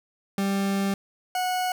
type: tone pair in turn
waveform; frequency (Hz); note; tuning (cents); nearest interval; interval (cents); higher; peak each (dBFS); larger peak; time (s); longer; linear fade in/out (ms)
40% pulse; 196.8 / 733.8; G3 / F#5; +7 / -15; octave + major seventh; 2278; second; -22 / -23; first; 0.38-0.94 / 1.35-1.72; first; 2
effects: none